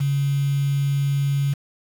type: tone with quantisation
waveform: sine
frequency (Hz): 140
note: C#3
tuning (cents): +18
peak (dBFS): -18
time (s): 0-1.54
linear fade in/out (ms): 10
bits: 6
effects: none